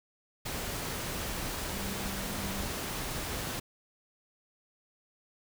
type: tone in noise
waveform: sine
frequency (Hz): 196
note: G3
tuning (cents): 0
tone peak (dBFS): -40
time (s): 1.72-2.66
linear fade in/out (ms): 10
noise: pink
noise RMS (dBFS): -36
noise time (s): 0.45-3.6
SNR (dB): -7
effects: none